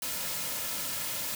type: noise with comb filter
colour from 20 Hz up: white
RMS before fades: -34 dBFS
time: 0.02-1.35 s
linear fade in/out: 2 ms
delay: 2.6 ms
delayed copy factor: -0.55
effects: none